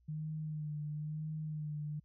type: tone with vibrato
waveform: sine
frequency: 152.5 Hz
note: D#3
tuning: 34 cents flat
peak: -37 dBFS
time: 0.08-2 s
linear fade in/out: 10 ms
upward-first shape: sine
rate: 1 Hz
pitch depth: 35 cents each way
effects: added 60 Hz sine -66 dBFS peak until 2.04 s